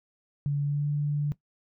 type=tone with pitch glide; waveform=sine; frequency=143.5 to 146.43 Hz; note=D3 to D3; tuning=-40 to -5 cents; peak=-24 dBFS; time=0.46-1.32 s; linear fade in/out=0 ms; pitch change=+35 cents; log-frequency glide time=0.63-0.88 s; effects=noise-tail reverb RT60 0.1 s tail -17 dB re dry